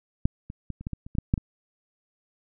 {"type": "clicks", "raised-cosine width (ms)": 5, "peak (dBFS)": [-8, -24, -20, -27, -18, -19, -28, -21, -11, -8, -18], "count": 11, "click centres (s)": [0.255, 0.501, 0.703, 0.81, 0.869, 0.933, 1.065, 1.152, 1.185, 1.339, 1.378], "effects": []}